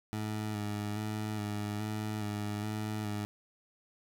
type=tone with vibrato; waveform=20% pulse; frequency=105.7 Hz; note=G#2; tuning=31 cents sharp; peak=-29 dBFS; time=0.13-3.25 s; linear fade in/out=0 ms; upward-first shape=square; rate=1.2 Hz; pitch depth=25 cents each way; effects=none